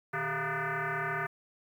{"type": "tone with frequency modulation", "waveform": "sine", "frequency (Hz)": 153.2, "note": "D#3", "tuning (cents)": -27, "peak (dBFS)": -30, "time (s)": [0.13, 1.27], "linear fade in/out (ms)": 10, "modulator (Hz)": 272, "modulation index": 6.7, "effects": ["10-bit"]}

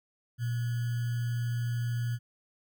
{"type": "tone with sample-and-hold", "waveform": "sine", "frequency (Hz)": 119.1, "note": "A#2", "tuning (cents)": 38, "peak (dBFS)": -28, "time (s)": [0.38, 2.19], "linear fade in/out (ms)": 50, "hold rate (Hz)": 1575, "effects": []}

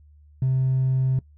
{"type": "tone with hard clipping", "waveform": "sine", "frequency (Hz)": 130.81, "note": "C3", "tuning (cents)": 0, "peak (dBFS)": -19, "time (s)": [0.42, 1.19], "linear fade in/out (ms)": 2, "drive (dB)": 1, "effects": ["noise-tail reverb RT60 0.1 s tail -21 dB re dry", "added 74 Hz sine -49 dBFS peak until 1.37 s"]}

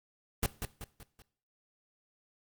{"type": "noise with echo", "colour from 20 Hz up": "pink", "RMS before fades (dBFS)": -28, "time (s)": [0.43, 0.46], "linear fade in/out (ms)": 0, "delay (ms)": 190, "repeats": 4, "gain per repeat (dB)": -7, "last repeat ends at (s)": 1.22, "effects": ["noise-tail reverb RT60 0.5 s tail -18 dB re dry", "Opus 24 kbps"]}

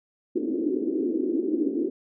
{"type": "band-pass noise", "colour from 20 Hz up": "white", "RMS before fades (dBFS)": -26, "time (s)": [0.35, 1.9], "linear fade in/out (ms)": 10, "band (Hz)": [270, 370], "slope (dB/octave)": 48, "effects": []}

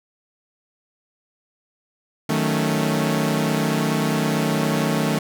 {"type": "chord", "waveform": "sawtooth", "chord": "D# half-diminished seventh", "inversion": "none", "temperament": "equal", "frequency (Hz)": [155.56, 185, 220, 277.2], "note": ["D#3", "F#3", "A3", "C#4"], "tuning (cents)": [0, 0, 0, 0], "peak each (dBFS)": [-19, -24, -19, -23], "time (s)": [2.29, 5.19], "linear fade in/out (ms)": 5, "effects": []}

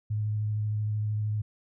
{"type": "tone with vibrato", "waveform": "sine", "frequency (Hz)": 106.3, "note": "G#2", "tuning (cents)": 41, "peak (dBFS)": -26, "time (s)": [0.1, 1.42], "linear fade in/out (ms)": 10, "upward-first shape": "square", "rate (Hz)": 13, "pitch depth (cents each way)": 11, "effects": []}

